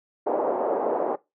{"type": "band-pass noise", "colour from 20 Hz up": "pink", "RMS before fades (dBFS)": -25, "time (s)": [0.26, 1.16], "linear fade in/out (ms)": 10, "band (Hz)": [380, 810], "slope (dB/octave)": 24, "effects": ["noise-tail reverb RT60 0.2 s tail -19 dB re dry"]}